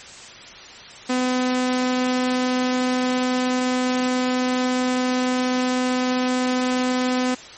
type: tone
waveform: sawtooth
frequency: 252.8 Hz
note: B3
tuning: 41 cents sharp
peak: -15 dBFS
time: 1.09-7.35 s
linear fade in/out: 10 ms
effects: white hiss -40 dBFS RMS until 7.57 s + MP3 32 kbps